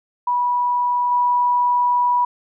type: tone with level steps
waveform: sine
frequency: 977 Hz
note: B5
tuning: 19 cents flat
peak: -16 / -14 dBFS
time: 0.27-2.25 s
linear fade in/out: 5 ms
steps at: 1.11 s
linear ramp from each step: 10 ms
effects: none